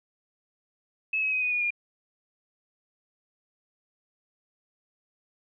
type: tone with pitch steps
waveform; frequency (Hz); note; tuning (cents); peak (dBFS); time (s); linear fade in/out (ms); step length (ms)
sine; 2590 / 2554 / 2519 / 2484 / 2450 / 2417; E7 / D#7 / D#7 / D#7 / D#7 / D7; -31 / +45 / +21 / -3 / -27 / +49; -24; 1.13-1.706; 5; 96
effects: none